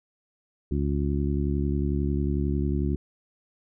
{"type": "harmonic tone", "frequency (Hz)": 71.1, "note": "C#2", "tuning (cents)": 45, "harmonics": [1, 2, 3, 4, 5], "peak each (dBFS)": [-26, -29, -31, -32, -33], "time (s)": [0.71, 2.96], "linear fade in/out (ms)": 5, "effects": []}